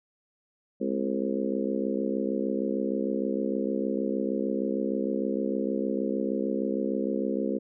harmonic tone with a mistuned harmonic, 66.5 Hz, C2, 29 cents sharp, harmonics 3 / 4 / 5 / 6 / 7 / 8, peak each -31 / -32 / -33 / -34 / -34 / -35 dBFS, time 0.8-7.59 s, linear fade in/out 20 ms, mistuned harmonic 3, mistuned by +80 cents, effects none

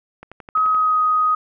click train, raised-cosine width 0.5 ms, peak -22 dBFS, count 7, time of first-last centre 0.23-0.747 s, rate 11.6 Hz
sine tone with pitch glide, 1269 to 1251.5 Hz, D#6 to D#6, +34 to +10 cents, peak -14 dBFS, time 0.55-1.35 s, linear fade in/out 5 ms, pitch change -24 cents, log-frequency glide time 0.66-1.01 s
effects none

